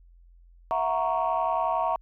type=chord; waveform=sine; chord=F# dominant seventh; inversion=third; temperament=equal with one note detuned; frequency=659.3 / 730.2 / 932.3 / 1108.7 Hz; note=E5 / F#5 / A#5 / C#6; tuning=0 / -23 / 0 / 0 cents; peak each=-28 / -28 / -27 / -29 dBFS; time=0.71-1.96 s; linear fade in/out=0 ms; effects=tanh soft clip ceiling -16 dBFS + added 43 Hz sine -51 dBFS peak until 2.01 s